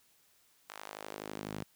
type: tone with high-pass filter sweep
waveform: sawtooth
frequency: 52 Hz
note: G#1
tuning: 3 cents sharp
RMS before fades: -44 dBFS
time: 0.69-1.64 s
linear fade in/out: 5 ms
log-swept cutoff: 1100 to 150 Hz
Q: 1.1
effects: white hiss -68 dBFS RMS until 1.75 s